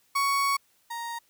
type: tone pair in turn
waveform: 35% pulse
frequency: 1115 / 934.5 Hz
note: C#6 / A#5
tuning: +10 / +4 cents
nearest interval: minor third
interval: 306 cents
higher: first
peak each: -21 / -31 dBFS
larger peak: first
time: 0.15-0.57 / 0.9-1.19 s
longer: first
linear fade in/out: 10 ms
effects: white hiss -66 dBFS RMS until 1.29 s